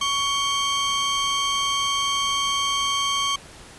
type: tone pair together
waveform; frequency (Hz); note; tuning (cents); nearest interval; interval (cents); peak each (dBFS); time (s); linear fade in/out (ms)
35% pulse; 1118 / 3164; C#6 / G7; +14 / +15; octave + tritone; 1801; -22; 0.01-3.36; 5
effects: pink hiss -44 dBFS RMS until 3.78 s + resampled to 24000 Hz